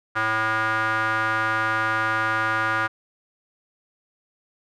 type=tone with band-pass filter; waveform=square; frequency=110 Hz; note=A2; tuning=in tune; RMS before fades=-23 dBFS; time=0.15-2.88 s; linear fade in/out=20 ms; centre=1400 Hz; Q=4; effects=none